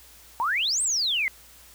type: exponential two-way sweep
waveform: sine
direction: up then down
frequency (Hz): 880 to 8650 to 2003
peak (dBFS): -22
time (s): 0.4-1.28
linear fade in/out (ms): 0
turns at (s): 0.82
effects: added 60 Hz sine -57 dBFS peak until 1.74 s + white hiss -51 dBFS RMS until 1.74 s